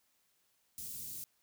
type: band-stop noise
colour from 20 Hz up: white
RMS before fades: -44 dBFS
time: 0.78-1.24 s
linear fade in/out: 0 ms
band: 210 to 6700 Hz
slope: 12 dB/octave
effects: white hiss -75 dBFS RMS until 1.42 s

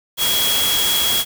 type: tone in noise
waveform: sine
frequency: 3322 Hz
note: G#7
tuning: in tune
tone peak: -18 dBFS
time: 0.17-1.25 s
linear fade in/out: 50 ms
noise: white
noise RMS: -20 dBFS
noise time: 0.17-1.25 s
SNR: -1 dB
effects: none

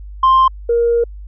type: tone pair in turn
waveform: sine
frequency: 1051 / 469.9 Hz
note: C6 / A#4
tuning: +7 / +14 cents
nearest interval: octave + major second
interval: 1393 cents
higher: first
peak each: -5 / -10 dBFS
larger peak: first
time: 0.23-0.48 / 0.69-1.04 s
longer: second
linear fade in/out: 5 ms
effects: tanh soft clip ceiling -6 dBFS + added 50 Hz sine -29 dBFS peak until 1.27 s

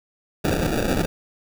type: noise with sample-and-hold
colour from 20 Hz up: violet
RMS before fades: -22 dBFS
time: 0.44-1.06 s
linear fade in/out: 10 ms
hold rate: 1050 Hz
effects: none

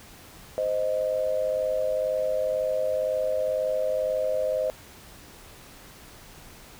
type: tone pair together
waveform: sine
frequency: 520.3 / 622.3 Hz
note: C5 / D#5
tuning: -10 / 0 cents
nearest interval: minor third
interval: 310 cents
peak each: -26 dBFS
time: 0.58-4.7 s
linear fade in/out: 0 ms
effects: pink hiss -48 dBFS RMS until 6.79 s

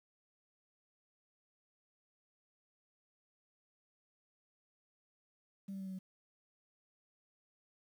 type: tone with pitch steps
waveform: sine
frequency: 196 / 193.75 / 191.52 / 189.32 / 187.15 Hz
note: G3 / G3 / G3 / F#3 / F#3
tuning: 0 / -20 / -40 / +40 / +20 cents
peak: -39 dBFS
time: 5.68-5.99 s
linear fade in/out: 10 ms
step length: 62 ms
effects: tanh soft clip ceiling -38 dBFS + 11-bit

